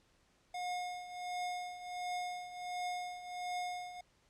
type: tone with tremolo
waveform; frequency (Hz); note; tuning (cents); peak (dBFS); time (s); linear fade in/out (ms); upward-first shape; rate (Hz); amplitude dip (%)
square; 719; F#5; -50; -36; 0.54-4.01; 5; triangle; 1.4; 75
effects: pink hiss -71 dBFS RMS until 4.29 s + low-pass 8000 Hz 12 dB/octave